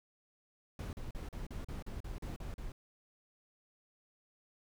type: noise bursts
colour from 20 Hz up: brown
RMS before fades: -42 dBFS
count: 11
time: 0.79-2.72 s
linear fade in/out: 2 ms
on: 140 ms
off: 39 ms
effects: none